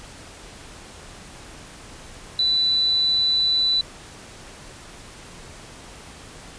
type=tone; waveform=sine; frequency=3979 Hz; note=B7; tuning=12 cents sharp; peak=-17 dBFS; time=2.39-3.81 s; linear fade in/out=2 ms; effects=pink hiss -42 dBFS RMS until 6.58 s + resampled to 22050 Hz